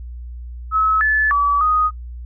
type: tone with pitch steps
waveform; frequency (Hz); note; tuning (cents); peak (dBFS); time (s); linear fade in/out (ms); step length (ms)
sine; 1290 / 1734 / 1147 / 1246; E6 / A6 / D6 / D#6; -38 / -26 / -41 / +2; -13; 0.71-1.91; 50; 300
effects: noise-tail reverb RT60 0.1 s tail -25 dB re dry + added 60 Hz sine -29 dBFS peak until 2.25 s